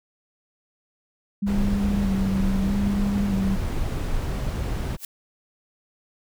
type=tone with vibrato; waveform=sine; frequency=196.8 Hz; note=G3; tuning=7 cents sharp; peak=-21 dBFS; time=1.42-3.56 s; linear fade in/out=10 ms; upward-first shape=square; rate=0.79 Hz; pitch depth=34 cents each way
type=noise; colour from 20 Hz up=brown; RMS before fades=-26 dBFS; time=1.46-4.97 s; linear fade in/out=20 ms
type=noise with exponential growth; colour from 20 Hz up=blue; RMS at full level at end=-29 dBFS; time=4.95-5.05 s; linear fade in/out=2 ms; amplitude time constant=20 ms
effects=none